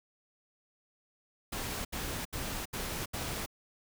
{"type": "noise bursts", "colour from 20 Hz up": "pink", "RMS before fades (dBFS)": -37, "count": 5, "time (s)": [1.52, 3.462], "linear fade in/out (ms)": 10, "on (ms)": 330, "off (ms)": 73, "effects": []}